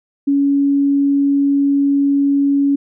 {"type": "tone", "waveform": "sine", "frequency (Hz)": 280.5, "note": "C#4", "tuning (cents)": 21, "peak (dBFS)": -11, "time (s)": [0.27, 2.76], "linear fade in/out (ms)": 10, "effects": []}